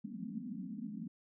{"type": "band-pass noise", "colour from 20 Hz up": "white", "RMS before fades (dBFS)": -43, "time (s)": [0.04, 1.08], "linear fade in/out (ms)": 10, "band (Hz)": [170, 270], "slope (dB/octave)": 96, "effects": []}